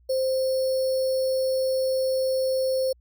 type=tone with sample-and-hold; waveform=sine; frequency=523.3 Hz; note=C5; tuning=in tune; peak=-21 dBFS; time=0.09-2.93 s; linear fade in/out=10 ms; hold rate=4900 Hz; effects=added 60 Hz sine -55 dBFS peak until 3 s